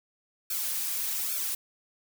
blue noise with flanger, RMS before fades -31 dBFS, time 0.5-1.55 s, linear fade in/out 5 ms, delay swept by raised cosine 1 to 4.7 ms, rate 1.2 Hz, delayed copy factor -1, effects none

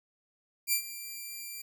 5% pulse tone with ADSR envelope, 2362 Hz, D7, 9 cents sharp, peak -14 dBFS, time 0.67-1.62 s, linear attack 54 ms, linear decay 92 ms, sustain -16 dB, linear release 8 ms, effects none

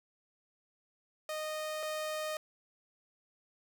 sawtooth tone pair in turn, 618 / 618 Hz, D#5 / D#5, -12 / -12 cents, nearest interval unison, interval 0 cents, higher neither, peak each -32 / -31 dBFS, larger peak second, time 1.29-1.83 / 1.83-2.37 s, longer neither, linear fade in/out 2 ms, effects none

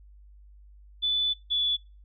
sine tone pair in turn, 3485 / 3441 Hz, A7 / A7, -17 / -39 cents, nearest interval unison, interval 22 cents, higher first, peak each -23 dBFS, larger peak neither, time 1.02-1.34 / 1.5-1.77 s, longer first, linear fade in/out 20 ms, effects noise-tail reverb RT60 0.3 s tail -24 dB re dry + added 50 Hz sine -49 dBFS peak until 2.04 s

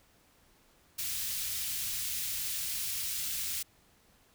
white band-stop noise, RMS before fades -35 dBFS, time 0.98-3.63 s, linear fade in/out 10 ms, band 110 to 2500 Hz, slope 12 dB/octave, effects pink hiss -65 dBFS RMS until 4.34 s

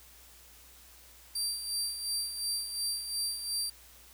25% pulse tone with tremolo, 4699 Hz, D8, in tune, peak -25 dBFS, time 1.35-3.7 s, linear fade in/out 5 ms, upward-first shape sine, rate 2.8 Hz, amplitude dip 60%, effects added 60 Hz sine -60 dBFS peak until 4.13 s + white hiss -56 dBFS RMS until 4.13 s

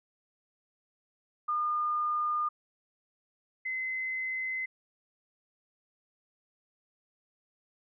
sine tone pair in turn, 1214 / 2049 Hz, D#6 / C7, -43 / -37 cents, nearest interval major sixth, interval 906 cents, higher second, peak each -27 / -31 dBFS, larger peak first, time 1.48-2.49 / 3.65-4.66 s, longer neither, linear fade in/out 10 ms, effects none

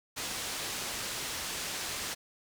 white low-pass noise, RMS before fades -37 dBFS, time 0.16-2.15 s, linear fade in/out 20 ms, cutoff 7500 Hz, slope 12 dB/octave, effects none

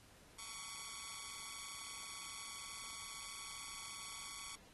5% pulse tone with amplitude modulation, 1123 Hz, C#6, 22 cents sharp, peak -31 dBFS, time 0.38-4.56 s, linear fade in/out 10 ms, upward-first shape sine, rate 210 Hz, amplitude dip 95%, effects pink hiss -64 dBFS RMS until 4.73 s + AAC 32 kbps

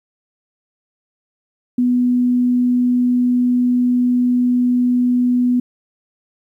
sine tone, 246.9 Hz, B3, in tune, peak -12 dBFS, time 1.78-5.6 s, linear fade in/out 5 ms, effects 9-bit

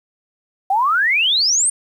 sine exponential sweep, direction up, 745 to 9100 Hz, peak -13 dBFS, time 0.7-1.7 s, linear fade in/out 5 ms, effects 8-bit

